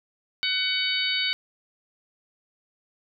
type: harmonic tone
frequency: 750 Hz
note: F#5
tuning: 23 cents sharp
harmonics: 2 / 3 / 4 / 5 / 6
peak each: -33 / -28 / -28 / -29 / -31 dBFS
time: 0.43-1.33 s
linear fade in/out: 0 ms
effects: none